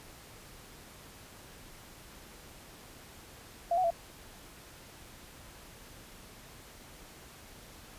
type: tone with pitch steps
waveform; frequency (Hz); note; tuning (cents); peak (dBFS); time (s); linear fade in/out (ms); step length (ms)
sine; 686 / 740 / 677; F5 / F#5 / E5; -31 / 0 / +46; -25; 3.71-3.905; 5; 65
effects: pink hiss -52 dBFS RMS until 7.98 s + resampled to 32000 Hz